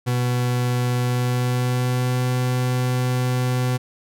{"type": "tone with pitch glide", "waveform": "40% pulse", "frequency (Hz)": [123.47, 125.85], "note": ["B2", "B2"], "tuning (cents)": [0, 33], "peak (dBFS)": -18, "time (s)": [0.06, 3.78], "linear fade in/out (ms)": 20, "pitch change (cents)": 33, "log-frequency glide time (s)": [0.98, 2.26], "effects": []}